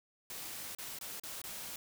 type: noise with dropouts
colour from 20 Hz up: white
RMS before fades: -44 dBFS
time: 0.3-1.76 s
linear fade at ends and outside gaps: 2 ms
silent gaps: 0.75-0.785 / 0.988-1.011 / 1.198-1.235 / 1.417-1.439 s
effects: none